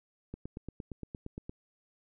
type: click train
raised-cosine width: 3 ms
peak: -27 dBFS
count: 11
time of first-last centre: 0.34-1.495 s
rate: 8.66 Hz
effects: none